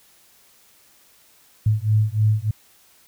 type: beating tone pair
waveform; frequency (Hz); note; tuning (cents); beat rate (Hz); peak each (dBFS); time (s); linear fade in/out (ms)
sine; 105.9 / 109.2; G#2 / A2; +34 / -13; 3.3; -19; 1.66-2.51; 5
effects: white hiss -55 dBFS RMS until 3.07 s